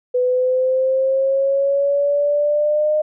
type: exponential sweep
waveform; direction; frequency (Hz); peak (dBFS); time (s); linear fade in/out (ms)
sine; up; 496.8 to 613; -14; 0.14-3.02; 10
effects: none